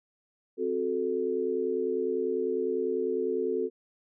sine chord, F# diminished, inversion second, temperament equal, 261.6 / 370 / 440 Hz, C4 / F#4 / A4, 0 / 0 / 0 cents, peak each -35 / -30 / -29 dBFS, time 0.57-3.7 s, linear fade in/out 50 ms, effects none

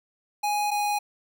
square tone pair in turn, 830.6 / 827.3 Hz, G#5 / G#5, 0 / -7 cents, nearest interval unison, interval 7 cents, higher first, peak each -24 dBFS, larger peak neither, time 0.43-0.71 / 0.71-0.99 s, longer neither, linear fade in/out 10 ms, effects none

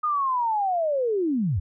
sine linear sweep, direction down, 1244.5 to 74.1 Hz, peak -21 dBFS, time 0.03-1.6 s, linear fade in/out 10 ms, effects none

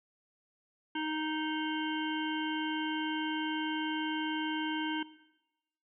harmonic tone, 311.1 Hz, D#4, in tune, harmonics 1 / 3 / 5 / 7 / 9 / 10, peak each -35 / -38 / -40 / -45 / -44 / -43 dBFS, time 0.95-5.03 s, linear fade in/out 5 ms, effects noise-tail reverb RT60 1.0 s tail -18 dB re dry

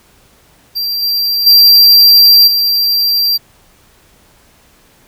square tone with level steps, 4722 Hz, D8, 9 cents sharp, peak -15 / -12 / -3 / -10 dBFS, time 0.75-3.38 s, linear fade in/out 20 ms, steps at 1.02 / 1.46 / 2.47 s, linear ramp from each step 10 ms, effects pink hiss -48 dBFS RMS until 5.07 s

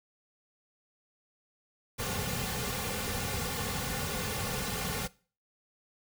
pink noise with comb filter, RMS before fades -34 dBFS, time 1.98-5.08 s, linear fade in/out 20 ms, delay 3.1 ms, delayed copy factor -0.8, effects noise-tail reverb RT60 0.4 s tail -21 dB re dry

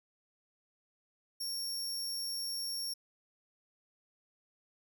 sawtooth tone, 5510 Hz, F8, 24 cents flat, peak -33 dBFS, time 1.4-2.94 s, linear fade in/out 10 ms, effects none

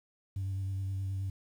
sine tone with vibrato, 96.4 Hz, G2, 28 cents flat, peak -30 dBFS, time 0.36-1.3 s, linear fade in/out 5 ms, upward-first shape triangle, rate 9.5 Hz, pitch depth 23 cents each way, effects tanh soft clip ceiling -30 dBFS + 10-bit

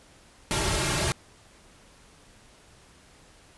pink noise with comb filter, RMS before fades -26 dBFS, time 0.51-1.12 s, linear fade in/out 0 ms, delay 4 ms, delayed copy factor -0.8, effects pink hiss -55 dBFS RMS until 3.57 s + resampled to 24000 Hz

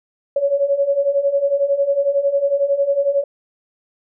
sine beating tone pair, 553 / 564 Hz, C#5 / C#5, -4 / +30 cents, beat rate 11 Hz, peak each -20 / -16 dBFS, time 0.36-3.24 s, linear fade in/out 5 ms, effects none

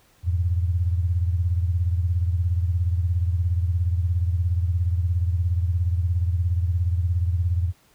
sine beating tone pair, 85.5 / 102.5 Hz, F2 / G#2, -36 / -22 cents, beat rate 17 Hz, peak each -20 / -27 dBFS, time 0.23-7.73 s, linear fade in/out 50 ms, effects pink hiss -59 dBFS RMS until 7.94 s

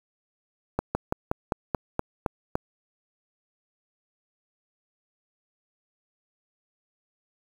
slowing click train, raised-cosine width 1 ms, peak -10 dBFS, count 9, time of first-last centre 0.79-2.555 s, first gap 160 ms, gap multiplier 1.09, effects 7-bit

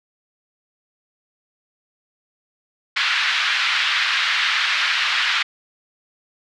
pink band-pass noise, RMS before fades -20 dBFS, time 2.96-5.43 s, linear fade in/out 10 ms, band 1400 to 4000 Hz, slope 24 dB/octave, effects none

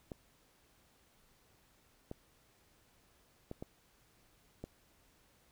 clicks, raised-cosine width 2 ms, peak -29 dBFS, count 5, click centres 0.118 / 2.114 / 3.514 / 3.625 / 4.64 s, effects pink hiss -69 dBFS RMS until 5.51 s

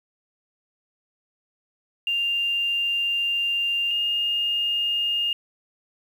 sine tone pair in turn, 2794 / 2830 Hz, F7 / F7, 0 / +22 cents, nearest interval unison, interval 22 cents, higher second, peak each -21 dBFS, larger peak neither, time 2.07-3.91 / 3.91-5.33 s, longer first, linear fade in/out 2 ms, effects 8-bit

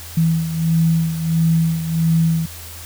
sine beating tone pair, 163.2 / 164.7 Hz, E3 / E3, -17 / -1 cents, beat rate 1.5 Hz, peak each -15 / -21 dBFS, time 0.17-2.46 s, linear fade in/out 5 ms, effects added 83 Hz sine -36 dBFS peak until 2.85 s + white hiss -36 dBFS RMS until 2.85 s

